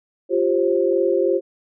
sine chord, F suspended second, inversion none, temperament equal with one note detuned, 349.2 / 392 / 532.1 Hz, F4 / G4 / C5, 0 / 0 / +29 cents, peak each -20 dBFS, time 0.29-1.41 s, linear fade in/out 50 ms, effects none

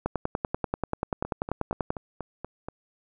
two click trains, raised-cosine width 1 ms, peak -20 / -12 dBFS, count 7 / 20, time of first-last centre 1.25-2.685 / 0.06-1.905 s, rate 4.18 / 10.3 Hz, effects none

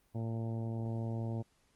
harmonic tone, 113.8 Hz, A#2, 41 cents flat, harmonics 1 / 2 / 3 / 4 / 5 / 6 / 7 / 8, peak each -35 / -41 / -46 / -50 / -49 / -52 / -55 / -57 dBFS, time 0.14-1.43 s, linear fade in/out 20 ms, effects pink hiss -72 dBFS RMS until 1.75 s + Opus 24 kbps

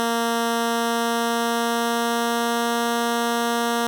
10% pulse tone with pitch glide, 232 to 234.7 Hz, A#3 to A#3, -8 to +12 cents, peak -12 dBFS, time 0-3.87 s, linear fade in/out 0 ms, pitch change +20 cents, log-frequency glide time 0.49-2.8 s, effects none

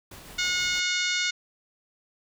pink noise with tremolo, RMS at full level -44 dBFS, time 0.11-0.8 s, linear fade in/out 5 ms, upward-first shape sine, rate 6.3 Hz, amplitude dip 30%
harmonic tone, 724 Hz, F#5, 38 cents flat, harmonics 2 / 3 / 4 / 5 / 6 / 7 / 8 / 9 / 10, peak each -31 / -29 / -33 / -31 / -33 / -37 / -37 / -37 / -39 dBFS, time 0.38-1.31 s, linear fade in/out 10 ms
effects none

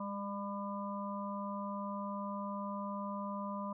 harmonic tone with a mistuned harmonic, 200 Hz, G3, 35 cents sharp, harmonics 1 / 3 / 5 / 6, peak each -40 / -45 / -42 / -47 dBFS, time 0-3.73 s, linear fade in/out 5 ms, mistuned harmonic 1, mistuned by +22 cents, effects none

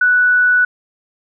sine tone, 1480 Hz, F#6, in tune, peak -9 dBFS, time 0.01-0.65 s, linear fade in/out 5 ms, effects none

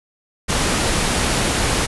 pink low-pass noise, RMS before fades -19 dBFS, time 0.48-1.87 s, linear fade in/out 20 ms, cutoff 11000 Hz, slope 96 dB/octave, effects none

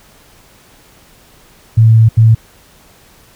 sine tone bursts at uneven times, 112.1 Hz, A2, 33 cents sharp, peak -3 dBFS, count 2, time 1.77-2.09 / 2.17-2.35 s, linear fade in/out 10 ms, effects pink hiss -45 dBFS RMS until 3.35 s

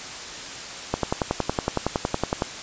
click train, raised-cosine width 1 ms, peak -7 dBFS, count 17, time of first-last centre 0.94-2.421 s, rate 10.8 Hz, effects white hiss -35 dBFS RMS until 2.62 s + resampled to 16000 Hz

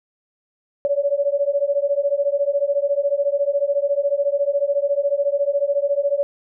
sine beating tone pair, 560 / 574 Hz, C#5 / D5, +18 / -40 cents, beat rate 14 Hz, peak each -20 / -20 dBFS, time 0.85-6.23 s, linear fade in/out 0 ms, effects none

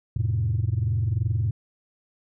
sine chord, F major, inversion none, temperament equal, 87.31 / 110 / 130.81 Hz, F2 / A2 / C3, 0 / 0 / 0 cents, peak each -26 / -22 / -28 dBFS, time 0.16-1.51 s, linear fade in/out 5 ms, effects tanh soft clip ceiling -16 dBFS

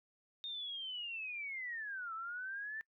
sine linear two-way sweep, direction down then up, 3688 to 1300 to 1787 Hz, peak -40 dBFS, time 0.44-2.81 s, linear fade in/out 0 ms, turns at 2.14 s, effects noise-tail reverb RT60 0.1 s tail -24 dB re dry

